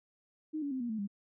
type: tone with pitch steps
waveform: sine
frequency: 310 / 284.3 / 260.7 / 239 / 219.2 / 201 Hz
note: D#4 / C#4 / C4 / A#3 / A3 / G3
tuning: -6 / +44 / -6 / +43 / -6 / +44 cents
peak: -33 dBFS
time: 0.53-1.076 s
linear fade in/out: 20 ms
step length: 91 ms
effects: none